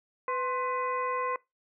harmonic tone with a mistuned harmonic, 500 Hz, B4, 21 cents sharp, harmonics 1 / 2 / 3 / 4 / 5, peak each -33 / -30 / -43 / -39 / -46 dBFS, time 0.28-1.36 s, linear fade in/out 2 ms, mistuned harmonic 2, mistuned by +86 cents, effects noise-tail reverb RT60 0.2 s tail -22 dB re dry

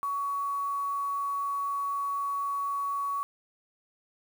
sine tone with quantisation, 1124 Hz, C#6, 24 cents sharp, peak -28 dBFS, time 0.03-3.23 s, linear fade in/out 0 ms, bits 8, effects none

